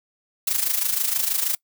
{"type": "noise with amplitude modulation", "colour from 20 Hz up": "blue", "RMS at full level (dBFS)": -20, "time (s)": [0.47, 1.55], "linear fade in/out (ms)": 5, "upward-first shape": "sine", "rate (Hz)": 26.3, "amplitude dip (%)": 70, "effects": ["noise-tail reverb RT60 0.1 s tail -24 dB re dry"]}